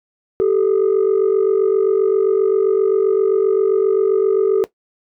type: tone pair together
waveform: sine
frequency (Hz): 388.3 / 435.9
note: G4 / A4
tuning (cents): -16 / -16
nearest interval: major second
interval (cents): 200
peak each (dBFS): -13 / -13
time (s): 0.4-4.64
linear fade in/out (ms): 0
effects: noise-tail reverb RT60 0.1 s tail -17 dB re dry + tanh soft clip ceiling -9 dBFS